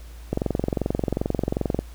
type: click train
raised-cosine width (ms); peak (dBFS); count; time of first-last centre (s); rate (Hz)
2; -9; 34; 0.33-1.79; 22.6
effects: added 57 Hz sine -38 dBFS peak until 1.94 s + pink hiss -51 dBFS RMS until 1.94 s